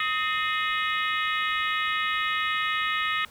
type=harmonic tone with a mistuned harmonic; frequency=420.3 Hz; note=G#4; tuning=21 cents sharp; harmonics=3 / 4 / 5 / 6 / 7 / 8 / 9; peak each=-28 / -30 / -32 / -34 / -35 / -36 / -37 dBFS; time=0-3.25 s; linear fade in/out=2 ms; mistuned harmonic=4; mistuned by=+140 cents; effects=pink hiss -52 dBFS RMS until 3.3 s